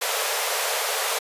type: high-pass noise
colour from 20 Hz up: pink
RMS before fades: -25 dBFS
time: 0.01-1.19 s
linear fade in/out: 10 ms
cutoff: 430 Hz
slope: 96 dB/octave
effects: resampled to 32000 Hz

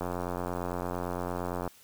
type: click train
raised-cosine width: 1 ms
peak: -19 dBFS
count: 149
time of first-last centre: 0.01-1.677 s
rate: 88.8 Hz
effects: white hiss -57 dBFS RMS until 1.83 s

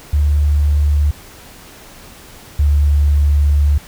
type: tone pair in turn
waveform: sine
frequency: 73.42 / 72.66 Hz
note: D2 / D2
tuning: 0 / -18 cents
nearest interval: unison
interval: 18 cents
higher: first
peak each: -10 / -9 dBFS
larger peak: second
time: 0.13-1.11 / 2.59-3.78 s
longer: second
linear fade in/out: 5 ms
effects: pink hiss -39 dBFS RMS until 3.87 s

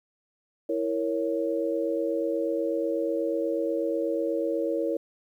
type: chord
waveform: sine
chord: A# diminished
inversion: second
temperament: equal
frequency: 329.6 / 466.2 / 554.4 Hz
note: E4 / A#4 / C#5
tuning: 0 / 0 / 0 cents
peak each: -29 dBFS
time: 0.69-4.97 s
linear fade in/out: 5 ms
effects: 10-bit

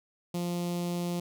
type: tone with notch filter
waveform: sawtooth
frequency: 174.6 Hz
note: F3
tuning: in tune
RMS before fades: -32 dBFS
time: 0.34-1.2 s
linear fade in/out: 5 ms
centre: 1600 Hz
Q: 0.77
effects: none

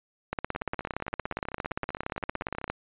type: two click trains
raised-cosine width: 0.5 ms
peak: -24 / -14 dBFS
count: 34 / 42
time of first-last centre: 0.55-2.679 / 0.33-2.7 s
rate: 15.5 / 17.3 Hz
effects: resampled to 8000 Hz

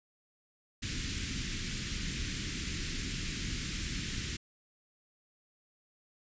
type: band-stop noise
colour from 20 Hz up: pink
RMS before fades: -36 dBFS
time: 0.82-4.37 s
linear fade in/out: 10 ms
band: 300 to 1800 Hz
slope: 24 dB/octave
effects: resampled to 16000 Hz

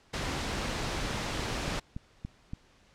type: noise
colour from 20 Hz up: pink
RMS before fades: -33 dBFS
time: 0.13-1.8 s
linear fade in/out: 10 ms
type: click train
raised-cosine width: 5 ms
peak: -24 dBFS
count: 6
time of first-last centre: 1.11-2.535 s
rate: 3.51 Hz
effects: pink hiss -62 dBFS RMS until 2.94 s + low-pass 6000 Hz 12 dB/octave

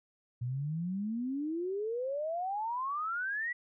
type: exponential sweep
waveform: sine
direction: up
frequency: 117.7 to 1975.5 Hz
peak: -32 dBFS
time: 0.41-3.53 s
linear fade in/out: 10 ms
effects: none

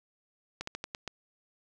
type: slowing click train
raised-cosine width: 0.2 ms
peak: -19 dBFS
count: 6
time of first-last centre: 0.61-1.077 s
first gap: 64 ms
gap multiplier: 1.19
effects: none

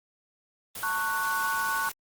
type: noise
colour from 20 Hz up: white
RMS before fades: -37 dBFS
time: 0.75-1.92 s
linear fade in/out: 5 ms
type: chord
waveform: sine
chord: F# minor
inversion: first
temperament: equal with one note detuned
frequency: 895.9 / 1108.7 / 1480 Hz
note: A5 / C#6 / F#6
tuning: +31 / 0 / 0 cents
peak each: -33 / -30 / -29 dBFS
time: 0.83-1.89 s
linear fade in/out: 2 ms
effects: Opus 24 kbps

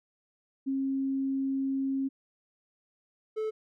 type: tone pair in turn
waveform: sine / triangle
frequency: 270 / 435.1 Hz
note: C#4 / A4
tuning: -45 / -19 cents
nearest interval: minor sixth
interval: 826 cents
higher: second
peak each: -27 dBFS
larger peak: neither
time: 0.66-2.09 / 3.36-3.51 s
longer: first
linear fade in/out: 20 ms
effects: none

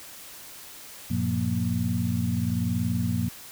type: tone cluster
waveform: sine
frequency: 96.3 / 117.3 / 177.9 / 235.6 Hz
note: G2 / A#2 / F3 / A#3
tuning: -30 / +11 / +32 / +19 cents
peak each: -29 dBFS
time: 1.1-3.29 s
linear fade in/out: 10 ms
effects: white hiss -44 dBFS RMS until 3.51 s

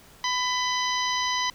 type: harmonic tone with a mistuned harmonic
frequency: 997 Hz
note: B5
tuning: 16 cents sharp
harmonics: 1 / 2 / 3 / 4 / 5 / 6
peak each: -27 / -30 / -32 / -33 / -34 / -35 dBFS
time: 0.24-1.5 s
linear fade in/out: 2 ms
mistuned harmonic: 3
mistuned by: +39 cents
effects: pink hiss -52 dBFS RMS until 1.54 s

